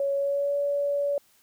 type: tone with pitch glide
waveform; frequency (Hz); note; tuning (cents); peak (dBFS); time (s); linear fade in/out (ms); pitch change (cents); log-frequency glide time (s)
sine; 557 to 570.3; C#5 to C#5; +8 to +49; -23; 0-1.18; 2; +41; 0.14-0.56
effects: white hiss -62 dBFS RMS until 1.42 s